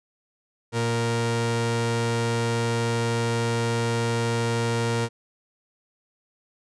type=tone pair together; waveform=sawtooth; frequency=116.55 / 233.1 Hz; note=A#2 / A#3; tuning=0 / 0 cents; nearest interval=octave; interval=1200 cents; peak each=-20 dBFS; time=0.72-5.09 s; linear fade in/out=50 ms; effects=resampled to 22050 Hz